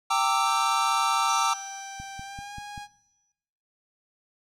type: chord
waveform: square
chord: E half-diminished seventh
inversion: first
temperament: equal with one note detuned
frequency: 784 / 915.8 / 1174.7 / 1318.5 Hz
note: G5 / Bb5 / D6 / E6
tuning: 0 / -31 / 0 / 0 cents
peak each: -28 dBFS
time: 0.1-1.54 s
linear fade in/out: 10 ms
type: tone with pitch glide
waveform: sawtooth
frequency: 784 to 822.5 Hz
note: G5 to G#5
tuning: 0 to -17 cents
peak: -34 dBFS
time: 0.44-2.88 s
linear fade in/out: 50 ms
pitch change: +83 cents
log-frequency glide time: 2.22-2.57 s
type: tone with exponential decay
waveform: sine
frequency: 5900 Hz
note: F#8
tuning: 6 cents flat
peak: -31 dBFS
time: 1.29-3.32 s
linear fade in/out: 2 ms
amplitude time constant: 440 ms
type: click train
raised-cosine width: 5 ms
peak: -29 dBFS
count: 5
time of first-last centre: 2-2.778 s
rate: 5.14 Hz
effects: noise-tail reverb RT60 1.0 s tail -21 dB re dry + low-pass 9000 Hz 12 dB/octave